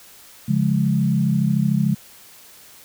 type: chord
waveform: sine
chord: Db major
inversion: none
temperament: equal with one note detuned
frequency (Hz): 140.69 / 174.61 / 207.7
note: Db3 / F3 / Ab3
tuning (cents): +26 / 0 / 0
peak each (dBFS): -20 / -21 / -20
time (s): 0.48-1.95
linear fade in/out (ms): 10
effects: white hiss -46 dBFS RMS until 2.84 s